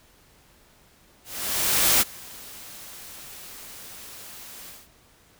white noise with ADSR envelope, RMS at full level -18 dBFS, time 1.24-4.89 s, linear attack 770 ms, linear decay 27 ms, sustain -24 dB, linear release 200 ms, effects pink hiss -57 dBFS RMS until 5.39 s

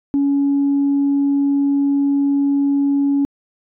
sine tone, 280.7 Hz, C#4, 22 cents sharp, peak -12 dBFS, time 0.14-3.25 s, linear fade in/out 0 ms, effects tanh soft clip ceiling -10 dBFS

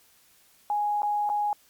sine tone with dropouts, 830 Hz, G#5, 1 cent flat, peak -23 dBFS, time 0.7-1.53 s, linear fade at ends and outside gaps 1 ms, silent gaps 1.02-1.031 / 1.292-1.299 s, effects white hiss -60 dBFS RMS until 1.69 s + MP3 96 kbps

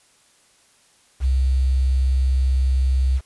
sine tone with quantisation, 65.4 Hz, C2, in tune, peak -15 dBFS, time 1.2-3.21 s, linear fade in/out 50 ms, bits 7, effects white hiss -57 dBFS RMS until 3.25 s + resampled to 24000 Hz

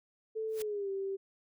sine tone with pitch glide, 440 to 389.7 Hz, A4 to G4, 0 to -10 cents, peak -33 dBFS, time 0.35-1.17 s, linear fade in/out 20 ms, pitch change -210 cents, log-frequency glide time 0.56-0.9 s
white noise with exponential growth, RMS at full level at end -40 dBFS, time 0.48-0.62 s, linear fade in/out 2 ms, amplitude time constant 29 ms
effects none

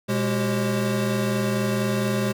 square tone cluster, 121 / 205.5 / 387.2 / 536 Hz, B2 / G#3 / G4 / C5, -35 / -18 / -21 / +42 cents, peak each -28 / -25 / -30 / -31 dBFS, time 0.08-2.33 s, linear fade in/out 20 ms, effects none

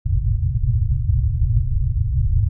white low-pass noise, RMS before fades -18 dBFS, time 0.05-2.49 s, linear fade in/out 10 ms, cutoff 130 Hz, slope 96 dB/octave, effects none

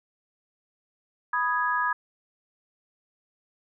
sine chord, G# minor, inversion first, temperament equal, 987.8 / 1244.5 / 1661.2 Hz, B5 / D#6 / G#6, 0 / 0 / 0 cents, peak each -27 / -28 / -27 dBFS, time 1.33-1.93 s, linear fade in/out 5 ms, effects none

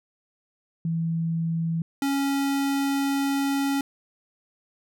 sine / square tone pair in turn, 164.81 / 277.2 Hz, E3 / C#4, 0 / 0 cents, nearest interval major sixth, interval 900 cents, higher second, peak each -23 dBFS, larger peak neither, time 0.85-1.82 / 2.02-3.81 s, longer second, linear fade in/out 2 ms, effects none

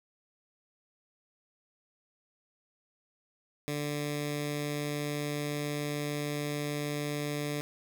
10% pulse tone with notch filter, 146.83 Hz, D3, in tune, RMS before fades -34 dBFS, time 3.68-7.61 s, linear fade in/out 0 ms, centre 850 Hz, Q 1.3, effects none

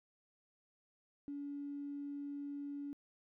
triangle tone, 285.2 Hz, C#4, 49 cents sharp, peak -37 dBFS, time 1.28-2.93 s, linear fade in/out 0 ms, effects tanh soft clip ceiling -39 dBFS

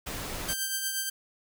pink noise, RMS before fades -36 dBFS, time 0.06-0.54 s, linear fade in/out 10 ms
5% pulse tone with tremolo, 1568 Hz, G6, in tune, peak -16 dBFS, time 0.48-1.1 s, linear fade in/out 10 ms, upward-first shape triangle, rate 8.4 Hz, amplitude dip 50%
effects none

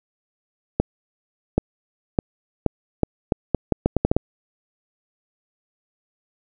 accelerating click train, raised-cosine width 2 ms, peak -3 dBFS, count 13, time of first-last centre 0.8-4.166 s, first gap 780 ms, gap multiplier 0.78, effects none

